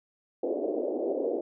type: band-pass noise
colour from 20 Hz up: white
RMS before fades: -30 dBFS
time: 0.43-1.41 s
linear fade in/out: 5 ms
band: 280 to 600 Hz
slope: 48 dB/octave
effects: none